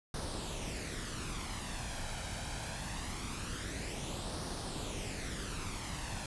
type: noise with flanger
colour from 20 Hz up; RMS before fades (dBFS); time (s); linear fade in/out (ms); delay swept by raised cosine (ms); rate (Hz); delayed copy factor
pink; -40; 0.14-6.26; 2; 0.2 to 1.3; 0.23; +0.5
effects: resampled to 24000 Hz